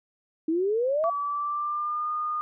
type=exponential sweep; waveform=sine; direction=up; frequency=311.1 to 698.5 Hz; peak=-22 dBFS; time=0.48-1.1 s; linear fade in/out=5 ms
type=tone with pitch glide; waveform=sine; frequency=1147 to 1222.2 Hz; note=D6 to D#6; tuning=-41 to -31 cents; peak=-26 dBFS; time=1.04-2.41 s; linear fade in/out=0 ms; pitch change=+110 cents; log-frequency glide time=1.17-2.11 s
effects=none